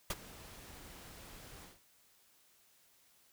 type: noise with ADSR envelope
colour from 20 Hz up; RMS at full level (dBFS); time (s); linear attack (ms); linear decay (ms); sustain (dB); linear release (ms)
pink; -33; 0.1-1.8; 4; 35; -20; 180
effects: white hiss -68 dBFS RMS until 3.32 s